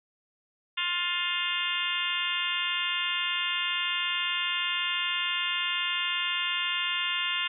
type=harmonic tone with a mistuned harmonic; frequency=351.9 Hz; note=F4; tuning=13 cents sharp; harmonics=3 / 4 / 5 / 6 / 7 / 8 / 9 / 10; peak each=-37 / -37 / -37 / -35 / -37 / -31 / -36 / -35 dBFS; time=0.77-7.48 s; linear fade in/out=10 ms; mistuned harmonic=7; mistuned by=+38 cents; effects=none